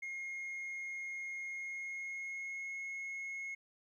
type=tone with pitch glide; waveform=sine; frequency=2144 to 2170 Hz; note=C7 to C#7; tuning=+42 to -37 cents; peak=-37 dBFS; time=0.02-3.55 s; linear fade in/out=10 ms; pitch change=+21 cents; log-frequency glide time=1.46-2.78 s; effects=tanh soft clip ceiling -39 dBFS + 13-bit